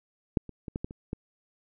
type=clicks; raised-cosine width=3 ms; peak=-10 / -28 / -24 / -18 / -19 / -28 / -19 dBFS; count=7; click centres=0.372 / 0.493 / 0.682 / 0.759 / 0.845 / 0.909 / 1.131 s; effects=none